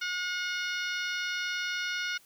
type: harmonic tone with a mistuned harmonic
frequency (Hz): 722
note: F#5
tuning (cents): -43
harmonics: 2 / 3 / 4 / 5 / 6 / 7 / 8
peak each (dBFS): -33 / -37 / -39 / -41 / -43 / -44 / -45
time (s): 0.01-2.18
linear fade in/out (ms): 10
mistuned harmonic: 7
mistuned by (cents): +34
effects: white hiss -60 dBFS RMS until 2.25 s